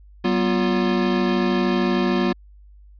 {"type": "tone cluster", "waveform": "square", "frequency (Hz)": [190, 243.2, 351.8], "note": ["F#3", "B3", "F4"], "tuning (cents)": [46, -26, 13], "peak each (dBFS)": -23, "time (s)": [0.24, 2.33], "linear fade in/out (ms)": 10, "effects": ["added 50 Hz sine -44 dBFS peak until 2.99 s", "resampled to 11025 Hz"]}